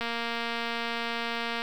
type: click train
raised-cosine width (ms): 0.3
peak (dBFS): -16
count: 376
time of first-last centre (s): 0.01-1.619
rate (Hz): 233
effects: 8-bit